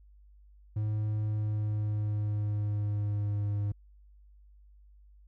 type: tone with pitch glide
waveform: triangle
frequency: 106.7 to 102.53 Hz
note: G#2 to G#2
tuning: +47 to -22 cents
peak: -26 dBFS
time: 0.76-3.72 s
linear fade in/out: 5 ms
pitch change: -69 cents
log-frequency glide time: 1.24-3.59 s
effects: added 50 Hz sine -54 dBFS peak until 5.27 s